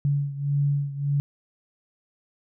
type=beating tone pair; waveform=sine; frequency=141.9 / 143.6 Hz; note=C#3 / D3; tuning=+41 / -39 cents; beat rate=1.7 Hz; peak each=-23 / -27 dBFS; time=0.05-1.2 s; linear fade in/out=0 ms; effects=none